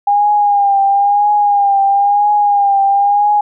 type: tone with vibrato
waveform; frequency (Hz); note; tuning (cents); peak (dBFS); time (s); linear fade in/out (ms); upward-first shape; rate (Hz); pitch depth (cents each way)
sine; 810; G#5; -43; -8; 0.07-3.41; 5; triangle; 1; 50
effects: none